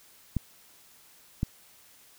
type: clicks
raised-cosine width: 5 ms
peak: -14 dBFS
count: 2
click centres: 0.367 / 1.431 s
effects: white hiss -57 dBFS RMS until 2.18 s